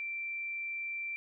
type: tone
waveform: sine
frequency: 2349 Hz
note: D7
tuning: in tune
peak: -35 dBFS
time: 0-1.16 s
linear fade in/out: 0 ms
effects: none